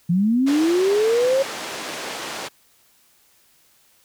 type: linear sweep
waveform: sine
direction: up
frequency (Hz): 164.81 to 549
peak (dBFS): -15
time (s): 0.09-1.43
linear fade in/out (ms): 10
type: band-pass noise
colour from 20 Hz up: pink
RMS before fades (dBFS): -31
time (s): 0.46-2.49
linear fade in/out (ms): 20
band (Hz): 360 to 7100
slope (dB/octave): 12
effects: white hiss -58 dBFS RMS until 4.04 s